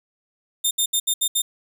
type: tone bursts at uneven times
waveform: 15% pulse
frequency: 3624 Hz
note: A#7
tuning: 50 cents flat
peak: -11 dBFS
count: 6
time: 0.64-0.71 / 0.78-0.86 / 0.93-1 / 1.07-1.14 / 1.21-1.28 / 1.35-1.42 s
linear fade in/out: 10 ms
effects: none